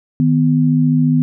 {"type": "tone pair together", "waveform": "sine", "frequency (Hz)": [155.56, 250], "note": ["D#3", "B3"], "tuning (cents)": [0, 21], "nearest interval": "minor sixth", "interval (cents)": 821, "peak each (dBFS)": -13, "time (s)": [0.2, 1.22], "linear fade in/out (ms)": 0, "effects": []}